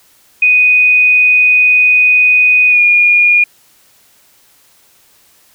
sine tone with pitch glide, 2489 to 2432 Hz, D#7 to D#7, 0 to -40 cents, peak -5 dBFS, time 0.42-3.44 s, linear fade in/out 5 ms, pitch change -40 cents, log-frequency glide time 2.68-2.81 s, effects white hiss -49 dBFS RMS until 5.54 s

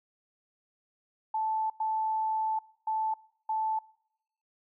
sine tone bursts at uneven times, 876 Hz, A5, 8 cents flat, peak -27 dBFS, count 4, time 1.34-1.7 / 1.8-2.59 / 2.87-3.14 / 3.49-3.79 s, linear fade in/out 5 ms, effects noise-tail reverb RT60 0.8 s tail -24 dB re dry

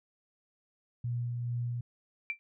sine tone with tremolo, 120.3 Hz, B2, 45 cents flat, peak -30 dBFS, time 1.04-1.81 s, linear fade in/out 5 ms, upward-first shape sine, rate 2.3 Hz, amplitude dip 25%
sine tone with exponential decay, 2349 Hz, D7, in tune, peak -27 dBFS, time 2.3-2.39 s, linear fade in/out 0 ms, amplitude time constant 18 ms
effects none

